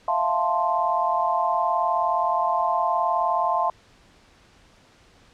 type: chord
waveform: sine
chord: F major seventh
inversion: third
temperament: equal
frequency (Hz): 659.3 / 698.5 / 880 / 1046.5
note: E5 / F5 / A5 / C6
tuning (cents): 0 / 0 / 0 / 0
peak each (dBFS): -28 / -25 / -25 / -24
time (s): 0.08-3.7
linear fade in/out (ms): 2
effects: pink hiss -55 dBFS RMS until 5.33 s + low-pass 6000 Hz 12 dB/octave